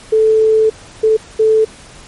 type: tone bursts at uneven times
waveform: sine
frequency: 438.2 Hz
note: A4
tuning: 7 cents flat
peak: -7 dBFS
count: 3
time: 0.12-0.7 / 1.03-1.17 / 1.39-1.65 s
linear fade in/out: 10 ms
effects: pink hiss -38 dBFS RMS until 2.07 s + MP3 48 kbps